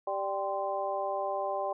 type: harmonic tone with a mistuned harmonic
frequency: 196 Hz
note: G3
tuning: in tune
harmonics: 2 / 3 / 4 / 5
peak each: -39 / -33 / -34 / -37 dBFS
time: 0.07-1.73 s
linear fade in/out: 5 ms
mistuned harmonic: 5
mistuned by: +97 cents
effects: none